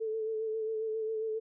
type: tone with vibrato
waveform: sine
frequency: 440 Hz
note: A4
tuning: in tune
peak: -31 dBFS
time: 0-1.4 s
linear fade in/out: 20 ms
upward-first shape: sine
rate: 7.4 Hz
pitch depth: 29 cents each way
effects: none